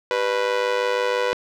sawtooth tone with amplitude modulation, 493.9 Hz, B4, in tune, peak -12 dBFS, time 0.11-1.33 s, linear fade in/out 0 ms, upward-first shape sine, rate 106 Hz, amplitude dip 80%, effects low-pass 4000 Hz 12 dB/octave + 9-bit

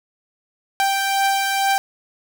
sawtooth beating tone pair, 784 / 786.2 Hz, G5 / G5, 0 / +5 cents, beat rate 2.2 Hz, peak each -14 / -22 dBFS, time 0.8-1.78 s, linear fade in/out 0 ms, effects none

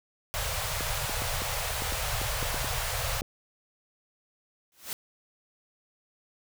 pink band-stop noise, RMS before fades -31 dBFS, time 0.34-3.21 s, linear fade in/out 0 ms, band 140 to 490 Hz, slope 48 dB/octave
clicks, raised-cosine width 2 ms, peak -23 dBFS, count 11, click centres 0.808 / 1.096 / 1.22 / 1.42 / 1.821 / 1.924 / 2.216 / 2.428 / 2.544 / 2.645 / 3.219 s
white noise with exponential growth, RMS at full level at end -31 dBFS, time 4.72-4.93 s, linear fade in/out 1 ms, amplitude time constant 45 ms
effects none

